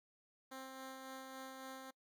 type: tone with tremolo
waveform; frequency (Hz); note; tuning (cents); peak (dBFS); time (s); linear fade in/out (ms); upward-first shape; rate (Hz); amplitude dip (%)
10% pulse; 263.9; C4; +15; -39; 0.51-1.91; 10; sine; 3.6; 30
effects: noise-tail reverb RT60 0.1 s tail -24 dB re dry